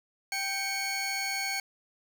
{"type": "tone pair together", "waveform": "20% pulse", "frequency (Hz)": [784, 2214], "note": ["G5", "C#7"], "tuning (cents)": [0, -3], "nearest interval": "octave + tritone", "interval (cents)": 1797, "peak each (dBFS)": [-30, -26], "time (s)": [0.32, 1.6], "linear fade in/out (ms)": 2, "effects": []}